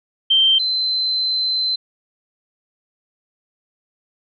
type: tone pair in turn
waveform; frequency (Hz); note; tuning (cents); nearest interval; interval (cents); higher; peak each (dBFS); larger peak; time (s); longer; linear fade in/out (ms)
sine; 3136 / 4072; G7 / C8; 0 / -48; perfect fourth; 452; second; -11 / -17; first; 0.3-0.59 / 0.59-1.76; second; 10
effects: none